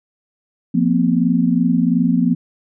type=chord; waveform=sine; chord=F suspended fourth; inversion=none; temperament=equal with one note detuned; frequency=174.61 / 233.1 / 255.9 Hz; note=F3 / Bb3 / C4; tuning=0 / 0 / -38 cents; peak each=-17 dBFS; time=0.74-2.35 s; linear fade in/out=10 ms; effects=none